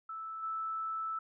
sine tone with level steps, 1315 Hz, E6, 5 cents flat, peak -39 / -34 dBFS, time 0.09-1.19 s, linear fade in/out 5 ms, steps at 0.42 s, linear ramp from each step 20 ms, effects none

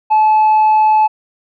sine tone with tanh clipping, 863 Hz, A5, 34 cents flat, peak -8 dBFS, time 0.1-1.08 s, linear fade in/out 20 ms, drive 1 dB, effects none

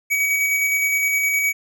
square tone with tremolo, 2266 Hz, C#7, 37 cents sharp, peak -17 dBFS, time 0.1-1.53 s, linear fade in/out 20 ms, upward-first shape square, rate 9.7 Hz, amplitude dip 25%, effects none

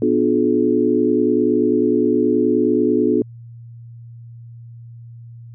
sine chord, B diminished seventh, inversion none, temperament just, 246.9 / 296.3 / 355.6 / 426.7 Hz, B3 / D4 / F4 / Ab4, 0 / +15 / +31 / +47 cents, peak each -19 dBFS, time 0.02-3.22 s, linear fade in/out 2 ms, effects added 117 Hz sine -35 dBFS peak until 5.54 s

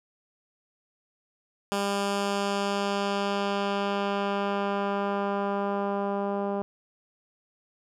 10% pulse tone with low-pass filter sweep, 200.2 Hz, G3, 37 cents sharp, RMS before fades -28 dBFS, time 1.72-6.62 s, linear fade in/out 0 ms, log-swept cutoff 11000 to 750 Hz, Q 0.83, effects none

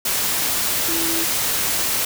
sine tone in noise, 329.6 Hz, E4, in tune, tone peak -26 dBFS, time 0.88-1.24 s, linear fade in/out 5 ms, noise white, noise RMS -21 dBFS, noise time 0.05-2.05 s, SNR -8 dB, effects none

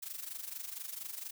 blue noise with amplitude modulation, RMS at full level -40 dBFS, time 0.02-1.31 s, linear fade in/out 10 ms, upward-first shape sine, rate 24.3 Hz, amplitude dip 75%, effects none

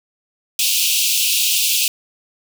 pink high-pass noise, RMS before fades -17 dBFS, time 0.59-1.88 s, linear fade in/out 2 ms, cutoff 2500 Hz, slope 96 dB/octave, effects none

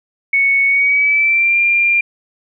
sine tone with pitch glide, 2217 to 2390 Hz, C#7 to D7, 0 to +30 cents, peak -10 dBFS, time 0.33-2.01 s, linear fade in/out 5 ms, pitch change +130 cents, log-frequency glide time 0.66-1.59 s, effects none

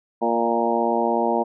harmonic tone with a mistuned harmonic, 116.54 Hz, A#2, in tune, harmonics 2 / 3 / 4 / 5 / 6 / 7 / 8, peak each -26 / -26 / -26 / -26 / -26 / -26 / -26 dBFS, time 0.21-1.44 s, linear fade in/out 20 ms, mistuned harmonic 5, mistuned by +28 cents, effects none

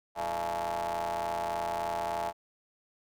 35% pulse ring-modulated tone, 83.4 Hz, E2, 21 cents sharp, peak -26 dBFS, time 0.15-2.33 s, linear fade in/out 50 ms, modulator 767 Hz, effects none

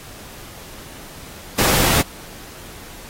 pink noise, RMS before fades -17 dBFS, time 1.58-2.02 s, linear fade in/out 10 ms, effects pink hiss -39 dBFS RMS until 3.09 s + AAC 48 kbps

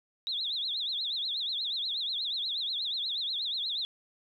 sine tone with vibrato, 3725 Hz, A#7, 2 cents flat, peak -30 dBFS, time 0.27-3.85 s, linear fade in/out 0 ms, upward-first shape triangle, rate 8.3 Hz, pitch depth 240 cents each way, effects 11-bit

